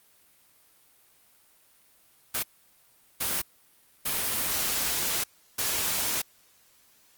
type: noise bursts at uneven times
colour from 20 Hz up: white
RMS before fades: -28 dBFS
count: 4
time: 2.34-2.43 / 3.2-3.42 / 4.05-5.24 / 5.58-6.22 s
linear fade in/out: 10 ms
effects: white hiss -61 dBFS RMS until 7.17 s + Opus 32 kbps